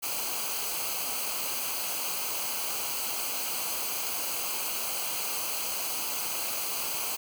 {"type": "noise with comb filter", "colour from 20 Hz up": "white", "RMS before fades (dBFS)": -32, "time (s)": [0.02, 7.17], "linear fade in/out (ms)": 20, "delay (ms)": 0.55, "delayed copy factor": -0.7, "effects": []}